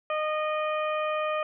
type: harmonic tone with a mistuned harmonic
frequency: 614 Hz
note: D#5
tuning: 23 cents flat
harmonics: 1 / 2 / 3 / 4 / 5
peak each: -28 / -30 / -40 / -37 / -44 dBFS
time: 0.1-1.43 s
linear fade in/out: 2 ms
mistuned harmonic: 3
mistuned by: +21 cents
effects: none